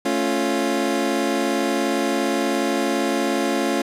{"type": "chord", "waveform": "25% pulse", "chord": "A augmented", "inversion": "none", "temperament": "equal", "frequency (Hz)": [220, 277.2, 349.2], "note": ["A3", "C#4", "E#4"], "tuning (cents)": [0, 0, 0], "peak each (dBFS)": [-22, -19, -20], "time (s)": [0.05, 3.82], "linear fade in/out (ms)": 5, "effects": ["low-pass 11000 Hz 12 dB/octave"]}